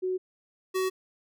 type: tone pair in turn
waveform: sine / square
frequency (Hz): 370.5 / 375.5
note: F#4 / F#4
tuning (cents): +2 / +26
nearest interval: unison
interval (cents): 24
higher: second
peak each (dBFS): -26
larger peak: neither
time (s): 0.02-0.18 / 0.74-0.9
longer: neither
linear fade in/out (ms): 20
effects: none